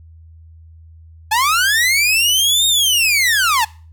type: linear two-way sweep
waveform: sawtooth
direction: up then down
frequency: 830.6 to 3729 to 830.6 Hz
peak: -9 dBFS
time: 1.31-3.65 s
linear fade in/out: 10 ms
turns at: 2.67 s
effects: noise-tail reverb RT60 0.4 s tail -22 dB re dry + added 81 Hz sine -39 dBFS peak until 3.92 s